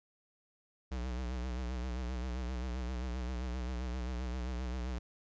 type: tone with vibrato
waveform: square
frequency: 62.1 Hz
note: B1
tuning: 10 cents sharp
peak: -36 dBFS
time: 0.91-4.99 s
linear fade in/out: 10 ms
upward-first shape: sine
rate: 7.6 Hz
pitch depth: 81 cents each way
effects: resampled to 16000 Hz + 13-bit